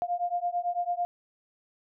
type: beating tone pair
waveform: sine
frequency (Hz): 699 / 708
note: F5 / F5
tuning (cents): +1 / +23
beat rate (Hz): 9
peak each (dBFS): -30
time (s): 0.02-1.05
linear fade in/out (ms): 0
effects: none